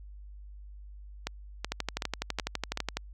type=two click trains; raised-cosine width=0.2 ms; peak=-13 / -14 dBFS; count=16 / 5; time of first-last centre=1.72-2.97 / 1.27-2.774 s; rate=12 / 2.66 Hz; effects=added 50 Hz sine -44 dBFS peak until 3.13 s